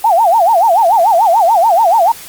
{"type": "tone with vibrato", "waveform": "sine", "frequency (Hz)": 784, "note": "G5", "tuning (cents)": 0, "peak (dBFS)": -6, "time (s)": [0.04, 2.12], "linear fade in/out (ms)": 5, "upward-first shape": "sine", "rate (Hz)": 6.9, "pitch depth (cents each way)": 290, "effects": ["white hiss -32 dBFS RMS until 2.28 s", "Opus 24 kbps"]}